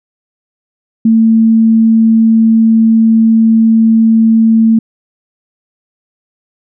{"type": "tone", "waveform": "sine", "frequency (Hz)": 224.3, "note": "A3", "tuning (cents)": 34, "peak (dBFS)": -4, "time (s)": [1.05, 4.79], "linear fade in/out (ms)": 5, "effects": []}